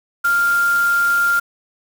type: tone in noise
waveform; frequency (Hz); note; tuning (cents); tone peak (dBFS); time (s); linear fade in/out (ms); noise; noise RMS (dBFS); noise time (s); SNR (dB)
sine; 1396.9; F6; 0; -13; 0.24-1.4; 10; white; -31; 0.24-1.4; +15
effects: none